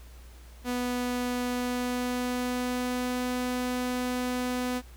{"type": "tone with pitch glide", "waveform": "sawtooth", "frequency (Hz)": [246.9, 249.5], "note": ["B3", "B3"], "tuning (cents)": [0, 18], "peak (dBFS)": -24, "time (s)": [0.64, 4.82], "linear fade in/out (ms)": 50, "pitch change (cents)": 18, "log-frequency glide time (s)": [1.49, 3.26], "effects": ["added 60 Hz sine -46 dBFS peak until 4.96 s", "pink hiss -56 dBFS RMS until 4.96 s"]}